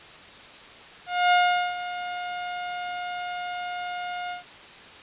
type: tone with ADSR envelope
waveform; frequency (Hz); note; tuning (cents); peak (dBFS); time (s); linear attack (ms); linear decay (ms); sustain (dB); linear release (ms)
sawtooth; 714; F5; +38; -12; 1.06-4.44; 260; 420; -14; 130
effects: white hiss -45 dBFS RMS until 5.02 s + resampled to 8000 Hz